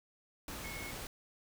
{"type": "tone in noise", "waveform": "sine", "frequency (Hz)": 2187, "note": "C#7", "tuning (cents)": -24, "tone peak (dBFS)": -45, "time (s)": [0.64, 0.91], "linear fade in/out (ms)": 2, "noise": "pink", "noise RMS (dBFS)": -44, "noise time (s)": [0.48, 1.07], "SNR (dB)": -4, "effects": []}